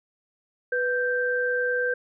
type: tone pair together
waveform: sine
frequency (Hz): 493.9 / 1568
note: B4 / G6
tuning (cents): 0 / 0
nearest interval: octave + minor sixth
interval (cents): 2000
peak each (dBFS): -25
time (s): 0.72-1.94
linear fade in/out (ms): 5
effects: none